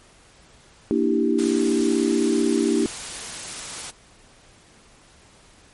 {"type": "chord", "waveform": "sine", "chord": "E half-diminished seventh", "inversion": "second", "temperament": "equal", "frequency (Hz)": [233.1, 293.7, 329.6, 392], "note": ["Bb3", "D4", "E4", "G4"], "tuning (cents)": [0, 0, 0, 0], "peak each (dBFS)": -23, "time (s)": [0.91, 2.86], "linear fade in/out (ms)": 0}
{"type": "noise", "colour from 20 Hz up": "white", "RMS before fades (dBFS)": -33, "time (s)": [1.38, 3.91], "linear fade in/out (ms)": 10}
{"effects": ["pink hiss -52 dBFS RMS until 5.73 s", "MP3 48 kbps"]}